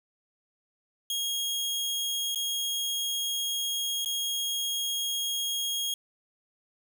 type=tone with dropouts; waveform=sawtooth; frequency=3272 Hz; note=G#7; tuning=26 cents flat; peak=-25 dBFS; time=1.1-5.94 s; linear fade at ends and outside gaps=2 ms; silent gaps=2.348-2.357 / 4.048-4.058 s; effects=none